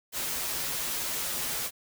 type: noise with comb filter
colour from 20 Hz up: white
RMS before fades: -32 dBFS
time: 0.12-1.71 s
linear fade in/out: 50 ms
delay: 10 ms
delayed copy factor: -0.65
effects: none